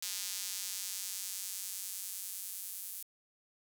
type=tone with high-pass filter sweep; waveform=square; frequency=95 Hz; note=F#2; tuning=46 cents sharp; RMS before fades=-41 dBFS; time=0.02-3.03 s; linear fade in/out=5 ms; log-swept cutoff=5100 to 11000 Hz; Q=0.89; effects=10-bit